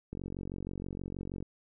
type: click train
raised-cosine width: 3 ms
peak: -26 dBFS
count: 61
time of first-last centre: 0.13-1.426 s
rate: 46.3 Hz
effects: none